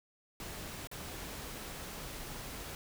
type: noise with dropouts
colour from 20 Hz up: pink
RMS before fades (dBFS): -44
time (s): 0.4-2.75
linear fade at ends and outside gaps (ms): 1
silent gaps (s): 0.872-0.914
effects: none